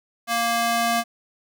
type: tone with high-pass filter sweep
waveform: square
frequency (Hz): 233.1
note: A#3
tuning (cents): 0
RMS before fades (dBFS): -22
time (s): 0.27-1.04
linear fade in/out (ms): 50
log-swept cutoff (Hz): 810 to 530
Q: 0.98
effects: none